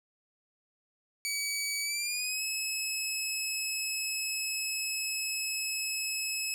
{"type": "tone with pitch glide", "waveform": "15% pulse", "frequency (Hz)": [2276, 2584], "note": ["C#7", "E7"], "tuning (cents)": [45, -35], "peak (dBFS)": -24, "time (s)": [1.25, 6.54], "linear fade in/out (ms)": 0, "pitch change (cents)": 220, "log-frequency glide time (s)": [1.82, 2.43], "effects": []}